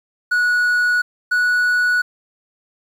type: tone pair in turn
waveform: triangle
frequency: 1464 / 1470.1 Hz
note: F#6 / F#6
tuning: -19 / -12 cents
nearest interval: unison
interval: 7 cents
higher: second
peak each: -12 dBFS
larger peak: neither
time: 0.31-1.02 / 1.31-2.02 s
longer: neither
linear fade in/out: 10 ms
effects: 8-bit